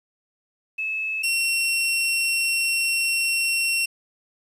sine / sawtooth tone pair in turn, 2600 / 2725 Hz, E7 / F7, -24 / -43 cents, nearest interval minor second, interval 81 cents, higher second, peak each -24 / -17 dBFS, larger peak second, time 0.78-1.23 / 1.23-3.86 s, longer second, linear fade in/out 10 ms, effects resampled to 32000 Hz + 9-bit

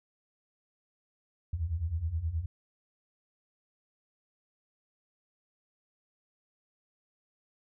sine beating tone pair, 75.9 / 85.4 Hz, D#2 / F2, -42 / -38 cents, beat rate 9.5 Hz, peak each -35 / -31 dBFS, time 1.53-2.46 s, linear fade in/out 5 ms, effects none

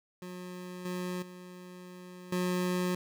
25% pulse tone with level steps, 180.6 Hz, F#3, 42 cents flat, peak -37 / -30 / -42 / -25 dBFS, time 0.22-2.95 s, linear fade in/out 2 ms, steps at 0.85 / 1.22 / 2.32 s, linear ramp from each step 5 ms, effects none

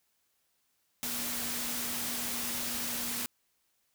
sine tone in noise, 240 Hz, B3, 49 cents flat, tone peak -44 dBFS, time 1.03-3.26 s, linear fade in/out 0 ms, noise white, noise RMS -35 dBFS, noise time 1.03-3.26 s, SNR -12 dB, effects white hiss -75 dBFS RMS until 3.94 s

